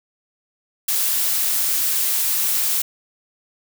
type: noise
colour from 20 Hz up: blue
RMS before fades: -20 dBFS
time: 0.88-2.82 s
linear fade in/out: 5 ms
effects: none